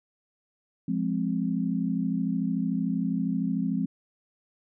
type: chord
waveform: sine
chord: F minor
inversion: none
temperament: equal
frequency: 174.61 / 207.7 / 261.6 Hz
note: F3 / Ab3 / C4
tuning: 0 / 0 / 0 cents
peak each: -29 dBFS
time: 0.88-3.86 s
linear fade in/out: 5 ms
effects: none